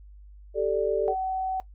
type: chord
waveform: sine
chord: G suspended second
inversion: none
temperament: equal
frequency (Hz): 392 / 440 / 587.3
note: G4 / A4 / D5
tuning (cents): 0 / 0 / 0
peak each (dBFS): -28 / -25 / -27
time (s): 0.54-1.15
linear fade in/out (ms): 50
type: tone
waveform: sine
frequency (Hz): 756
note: F#5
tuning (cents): +37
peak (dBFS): -26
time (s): 1.08-1.6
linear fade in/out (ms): 0
effects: noise-tail reverb RT60 0.1 s tail -18 dB re dry + added 50 Hz sine -45 dBFS peak until 1.74 s